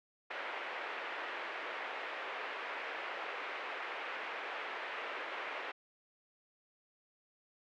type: band-pass noise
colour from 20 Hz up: white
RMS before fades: -42 dBFS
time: 0.3-5.72 s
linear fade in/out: 10 ms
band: 390 to 2400 Hz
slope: 24 dB/octave
effects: none